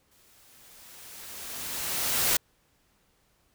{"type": "noise with exponential growth", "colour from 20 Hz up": "white", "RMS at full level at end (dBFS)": -23, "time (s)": [0.11, 2.37], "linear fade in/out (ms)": 5, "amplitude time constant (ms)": 490, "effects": ["pink hiss -68 dBFS RMS until 3.54 s"]}